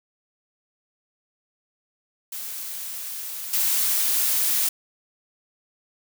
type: noise with level steps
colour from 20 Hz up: blue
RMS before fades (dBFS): -33 / -22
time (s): 2.32-4.69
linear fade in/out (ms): 5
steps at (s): 3.53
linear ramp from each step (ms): 5
effects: none